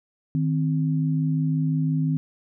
sine tone pair together, 155.84 / 261.6 Hz, D#3 / C4, +3 / 0 cents, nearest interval major sixth, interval 897 cents, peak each -21 / -26 dBFS, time 0.35-2.17 s, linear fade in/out 0 ms, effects none

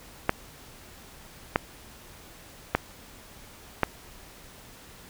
clicks, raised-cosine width 0.5 ms, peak -5 dBFS, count 4, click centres 0.294 / 1.559 / 2.75 / 3.833 s, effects pink hiss -49 dBFS RMS until 5.09 s

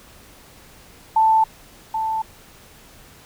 sine tone with echo, 883 Hz, A5, 6 cents sharp, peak -12 dBFS, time 1.16-1.44 s, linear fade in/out 5 ms, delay 780 ms, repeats 1, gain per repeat -8 dB, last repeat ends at 2.22 s, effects pink hiss -47 dBFS RMS until 3.25 s

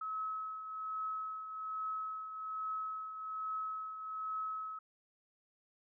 sine tone with tremolo, 1287 Hz, E6, 42 cents flat, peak -35 dBFS, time 0.01-4.79 s, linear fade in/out 5 ms, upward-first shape triangle, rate 1.2 Hz, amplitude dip 60%, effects none

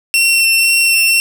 sawtooth tone with vibrato, 2713 Hz, E7, 49 cents sharp, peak -6 dBFS, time 0.14-1.2 s, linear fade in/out 0 ms, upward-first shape sine, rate 2 Hz, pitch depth 9 cents each way, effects none

